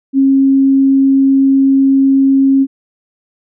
sine tone, 270.8 Hz, C#4, 40 cents flat, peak -6 dBFS, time 0.13-2.67 s, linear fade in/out 50 ms, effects none

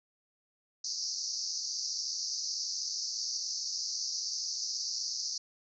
white band-pass noise, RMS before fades -36 dBFS, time 0.84-5.38 s, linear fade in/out 5 ms, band 4500 to 6200 Hz, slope 96 dB/octave, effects none

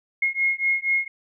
sine beating tone pair, 2153 / 2157.2 Hz, C7 / C#7, +49 / -48 cents, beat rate 4.2 Hz, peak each -23 dBFS, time 0.22-1.08 s, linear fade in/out 5 ms, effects none

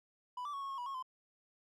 triangle tone with pitch steps, 991 / 1165 / 1109 / 1098 / 1087 / 974 / 1092 / 1028 Hz, B5 / D6 / C#6 / C#6 / C#6 / B5 / C#6 / C6, +6 / -14 / 0 / -17 / -34 / -24 / -26 / -31 cents, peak -37 dBFS, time 0.37-1.026 s, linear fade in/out 5 ms, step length 82 ms, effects none

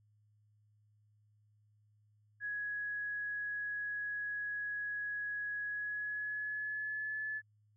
sine tone with pitch glide, 1672 to 1726 Hz, G#6 to A6, +11 to -34 cents, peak -36 dBFS, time 2.4-7.42 s, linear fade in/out 50 ms, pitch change +55 cents, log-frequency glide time 5.65-7.2 s, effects added 105 Hz sine -67 dBFS peak until 7.76 s

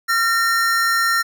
square tone pair together, 1371 / 1830.1 Hz, F6 / A#6, -32 / -32 cents, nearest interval perfect fourth, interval 500 cents, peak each -19 dBFS, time 0.08-1.23 s, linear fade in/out 20 ms, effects none

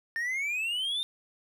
triangle exponential sweep, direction up, 1800 to 3665 Hz, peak -27 dBFS, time 0.16-1.03 s, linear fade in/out 0 ms, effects none

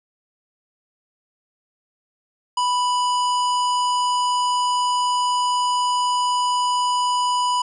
harmonic tone with a mistuned harmonic, 988 Hz, B5, in tune, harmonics 1 / 3 / 5 / 7 / 9, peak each -18 / -28 / -32 / -35 / -37 dBFS, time 2.57-7.62 s, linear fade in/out 5 ms, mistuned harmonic 9, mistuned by +16 cents, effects none

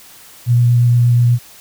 sine tone with vibrato, 120.5 Hz, B2, 42 cents flat, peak -8 dBFS, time 0.46-1.39 s, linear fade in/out 50 ms, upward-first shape triangle, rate 8.4 Hz, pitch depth 11 cents each way, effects white hiss -41 dBFS RMS until 1.6 s

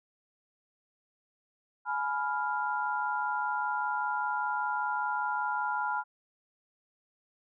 sine chord, F diminished, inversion first, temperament equal with one note detuned, 842.7 / 987.8 / 1396.9 Hz, Ab5 / Cb6 / F6, +25 / 0 / 0 cents, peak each -33 dBFS, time 1.85-6.04 s, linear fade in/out 50 ms, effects none

